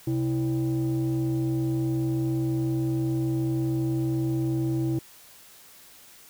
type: tone pair together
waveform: sine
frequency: 129.89 / 327.3 Hz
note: C3 / E4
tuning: -12 / -12 cents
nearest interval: octave + major third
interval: 1600 cents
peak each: -24 dBFS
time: 0.07-4.99 s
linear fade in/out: 5 ms
effects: tanh soft clip ceiling -20 dBFS + white hiss -51 dBFS RMS until 6.29 s